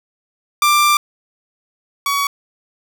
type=tone pair in turn; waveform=sawtooth; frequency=1183 / 1128.6 Hz; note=D6 / C#6; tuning=+12 / +31 cents; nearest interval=minor second; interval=81 cents; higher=first; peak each=-7 / -12 dBFS; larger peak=first; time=0.62-0.97 / 2.06-2.27 s; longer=first; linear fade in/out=2 ms; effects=none